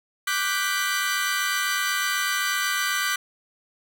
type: chord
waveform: sawtooth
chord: G major seventh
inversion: second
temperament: equal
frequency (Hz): 1174.7 / 1480 / 1568 / 1975.5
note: D6 / F#6 / G6 / B6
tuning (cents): 0 / 0 / 0 / 0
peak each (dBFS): -25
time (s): 0.27-3.16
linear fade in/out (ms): 5
effects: none